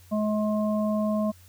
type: harmonic tone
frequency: 212.5 Hz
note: G#3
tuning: 40 cents sharp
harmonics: 1 / 3 / 5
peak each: -24 / -28 / -36 dBFS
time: 0.11-1.32 s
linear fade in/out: 20 ms
effects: added 89 Hz sine -51 dBFS peak until 1.48 s + white hiss -57 dBFS RMS until 1.48 s